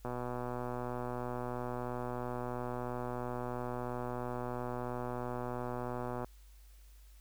click train, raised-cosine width 1 ms, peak -25 dBFS, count 763, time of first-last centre 0.05-6.245 s, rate 123 Hz, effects added 50 Hz sine -54 dBFS peak until 7.2 s + white hiss -67 dBFS RMS until 7.2 s

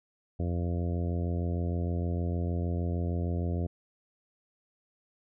harmonic tone, 86.5 Hz, F2, 16 cents flat, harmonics 1 / 2 / 3 / 4 / 5 / 6 / 7 / 8, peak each -29 / -35 / -39 / -41 / -43 / -45 / -46 / -47 dBFS, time 0.39-3.67 s, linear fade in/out 10 ms, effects none

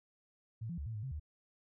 sine tone with pitch steps, 112.5 / 170.7 / 71.7 / 112.4 / 105.3 / 132.8 / 75.6 Hz, A2 / F3 / D2 / A2 / G#2 / C3 / D#2, +39 / -39 / -41 / +37 / +24 / +26 / -49 cents, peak -38 dBFS, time 0.61-1.198 s, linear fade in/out 10 ms, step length 84 ms, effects none

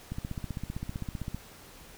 click train, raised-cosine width 5 ms, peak -22 dBFS, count 20, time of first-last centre 0.12-1.346 s, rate 15.5 Hz, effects pink hiss -51 dBFS RMS until 1.97 s

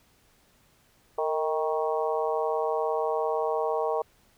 harmonic tone with a mistuned harmonic, 157.5 Hz, D#3, 21 cents sharp, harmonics 3 / 4 / 5 / 6 / 7, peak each -28 / -30 / -32 / -34 / -35 dBFS, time 1.18-4.02 s, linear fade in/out 5 ms, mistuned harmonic 3, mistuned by -41 cents, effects pink hiss -63 dBFS RMS until 4.37 s

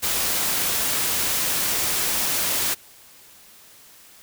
white noise, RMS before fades -23 dBFS, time 0.02-2.75 s, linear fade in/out 20 ms, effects white hiss -49 dBFS RMS until 4.22 s

